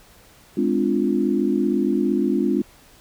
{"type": "chord", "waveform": "sine", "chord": "D half-diminished seventh", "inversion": "second", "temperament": "equal with one note detuned", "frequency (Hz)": [207.7, 256.2, 293.7, 349.2], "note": ["Ab3", "C4", "D4", "F4"], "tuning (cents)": [0, -36, 0, 0], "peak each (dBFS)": [-23, -23, -23, -23], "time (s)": [0.57, 2.62], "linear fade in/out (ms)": 5, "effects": ["pink hiss -51 dBFS RMS until 3 s"]}